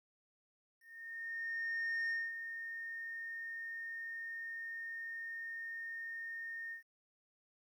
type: tone with ADSR envelope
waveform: sine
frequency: 1833 Hz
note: A#6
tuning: 30 cents flat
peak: -31 dBFS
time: 0.8-6.83 s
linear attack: 1300 ms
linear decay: 220 ms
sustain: -10 dB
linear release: 110 ms
effects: tanh soft clip ceiling -33 dBFS + 12-bit